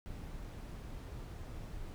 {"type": "noise", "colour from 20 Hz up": "brown", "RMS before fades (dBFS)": -45, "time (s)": [0.06, 1.94], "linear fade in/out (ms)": 0, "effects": []}